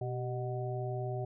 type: harmonic tone with a mistuned harmonic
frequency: 123.47 Hz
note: B2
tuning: in tune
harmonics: 1 / 3 / 5 / 6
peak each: -35 / -40 / -42 / -43 dBFS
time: 0.01-1.25 s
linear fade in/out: 5 ms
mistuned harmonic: 3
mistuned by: +72 cents
effects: none